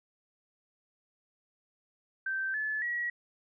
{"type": "tone with pitch steps", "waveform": "sine", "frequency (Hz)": [1557, 1727.6, 1916.9], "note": ["G6", "A6", "A#6"], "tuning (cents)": [-12, -32, 48], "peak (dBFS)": -30, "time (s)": [2.26, 3.1], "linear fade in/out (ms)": 5, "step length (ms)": 280, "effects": []}